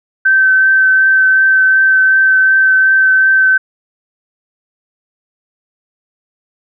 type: tone with vibrato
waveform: sine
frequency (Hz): 1542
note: G6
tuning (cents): -29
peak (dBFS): -6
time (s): 0.25-3.58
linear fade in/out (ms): 10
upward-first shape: triangle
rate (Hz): 2.7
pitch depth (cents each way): 15
effects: none